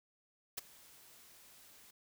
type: noise with ADSR envelope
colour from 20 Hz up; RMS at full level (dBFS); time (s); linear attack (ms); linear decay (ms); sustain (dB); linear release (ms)
white; -38; 0.57-1.91; 11; 16; -22; 7
effects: none